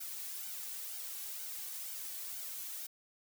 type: noise with flanger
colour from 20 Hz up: blue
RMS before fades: -43 dBFS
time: 0-2.87 s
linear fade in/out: 10 ms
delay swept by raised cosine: 1.3 to 2.7 ms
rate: 2.1 Hz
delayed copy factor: +0.75
effects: none